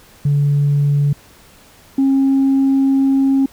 sine tone pair in turn, 143.7 / 270.7 Hz, D3 / C#4, -37 / -41 cents, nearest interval major seventh, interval 1096 cents, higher second, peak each -10 / -9 dBFS, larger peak second, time 0.25-1.13 / 1.98-3.46 s, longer second, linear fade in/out 5 ms, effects tanh soft clip ceiling -8 dBFS + pink hiss -46 dBFS RMS until 3.52 s

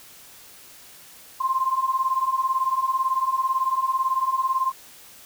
sine beating tone pair, 1039 / 1057 Hz, C6 / C6, -12 / +17 cents, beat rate 18 Hz, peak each -25 / -22 dBFS, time 1.4-4.72 s, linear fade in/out 10 ms, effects white hiss -47 dBFS RMS until 5.25 s

